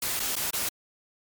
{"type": "noise with dropouts", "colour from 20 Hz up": "white", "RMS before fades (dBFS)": -29, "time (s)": [0.02, 0.69], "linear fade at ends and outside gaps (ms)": 5, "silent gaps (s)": [[0.196, 0.2], [0.356, 0.364], [0.508, 0.531]], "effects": ["MP3 96 kbps"]}